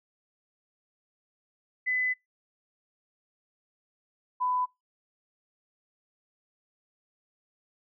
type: tone pair in turn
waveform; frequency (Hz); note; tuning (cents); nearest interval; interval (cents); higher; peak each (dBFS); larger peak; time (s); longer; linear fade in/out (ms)
sine; 2009 / 999.9; B6 / B5; +29 / +21; octave; 1208; first; -25; neither; 1.86-2.14 / 4.4-4.66; first; 20
effects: noise-tail reverb RT60 0.2 s tail -25 dB re dry